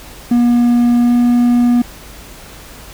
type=tone with pitch glide; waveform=triangle; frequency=240 to 241.7 Hz; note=B3 to B3; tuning=-49 to -37 cents; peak=-6 dBFS; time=0.31-1.82 s; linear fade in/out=5 ms; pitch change=+12 cents; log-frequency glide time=1.01-1.15 s; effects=added 50 Hz sine -39 dBFS peak until 2.93 s + pink hiss -36 dBFS RMS until 2.93 s